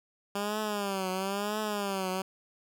10% pulse tone with vibrato, 199.8 Hz, G3, 33 cents sharp, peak -22 dBFS, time 0.35-2.22 s, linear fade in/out 5 ms, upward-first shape triangle, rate 1 Hz, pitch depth 140 cents each way, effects none

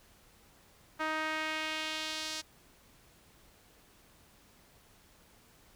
sawtooth tone with band-pass filter sweep, 313 Hz, D#4, 10 cents sharp, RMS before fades -36 dBFS, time 0.99-2.42 s, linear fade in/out 20 ms, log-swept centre 1400 to 5100 Hz, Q 1.4, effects pink hiss -62 dBFS RMS until 5.75 s

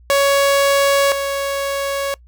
sawtooth tone pair in turn, 558 / 555.7 Hz, C#5 / C#5, +11 / +4 cents, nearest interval unison, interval 7 cents, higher first, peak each -8 / -15 dBFS, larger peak first, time 0.1-1.12 / 1.12-2.14 s, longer neither, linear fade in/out 0 ms, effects noise-tail reverb RT60 0.1 s tail -23 dB re dry + added 60 Hz sine -43 dBFS peak until 2.27 s

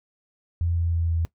sine tone with pitch steps, 85.1 / 84.37 / 83.64 / 82.92 Hz, F2 / E2 / E2 / E2, -44 / +41 / +26 / +11 cents, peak -21 dBFS, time 0.61-1.25 s, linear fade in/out 0 ms, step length 160 ms, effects noise-tail reverb RT60 0.1 s tail -19 dB re dry

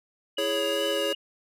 sine tone with vibrato, 2900 Hz, F#7, 35 cents flat, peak -30 dBFS, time 0.37-1.15 s, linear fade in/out 5 ms, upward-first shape sine, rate 2.5 Hz, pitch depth 40 cents each way
square chord, C# minor, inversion first, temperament equal, 329.6 / 415.3 / 554.4 Hz, E4 / G#4 / C#5, 0 / 0 / 0 cents, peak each -34 / -31 / -28 dBFS, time 0.38-1.13 s, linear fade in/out 5 ms
effects MP3 64 kbps

